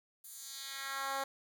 10% pulse tone with high-pass filter sweep, 272.2 Hz, C#4, 31 cents flat, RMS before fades -41 dBFS, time 0.24-1.24 s, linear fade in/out 5 ms, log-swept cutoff 11000 to 570 Hz, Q 1.2, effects none

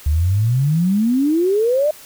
sine exponential sweep, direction up, 71 to 622.3 Hz, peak -13 dBFS, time 0.06-1.91 s, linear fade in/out 5 ms, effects white hiss -41 dBFS RMS until 2.05 s

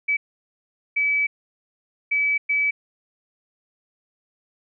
sine tone bursts at uneven times, 2293 Hz, D7, 42 cents flat, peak -18 dBFS, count 4, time 0.08-0.17 / 0.96-1.27 / 2.11-2.38 / 2.49-2.71 s, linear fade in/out 10 ms, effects none

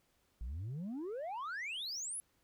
sine exponential sweep, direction up, 52 to 11290 Hz, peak -36 dBFS, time 0.41-2.2 s, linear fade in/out 0 ms, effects tanh soft clip ceiling -38 dBFS + pink hiss -75 dBFS RMS until 2.43 s

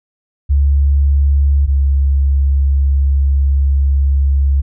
sine tone pair in turn, 70.3 / 69.05 Hz, C#2 / C#2, +25 / -6 cents, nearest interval unison, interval 31 cents, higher first, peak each -8 / -9 dBFS, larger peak first, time 0.49-1.67 / 1.67-4.62 s, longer second, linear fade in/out 20 ms, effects none

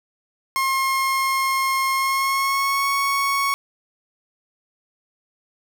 30% pulse tone with pitch glide, 1071 to 1108.8 Hz, C6 to C#6, +40 to 0 cents, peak -16 dBFS, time 0.56-3.54 s, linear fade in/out 0 ms, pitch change +60 cents, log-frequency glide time 1.93-2.89 s, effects none

